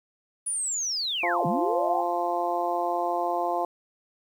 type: linear two-way sweep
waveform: sine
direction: down then up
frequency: 9880 to 143.1 to 823 Hz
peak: -26 dBFS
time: 0.46-2.02 s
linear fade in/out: 10 ms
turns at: 1.46 s
type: harmonic tone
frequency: 174.2 Hz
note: F3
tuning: 4 cents flat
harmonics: 2 / 3 / 4 / 5 / 6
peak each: -32 / -33 / -27 / -31 / -33 dBFS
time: 1.23-3.65 s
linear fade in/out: 2 ms
effects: 9-bit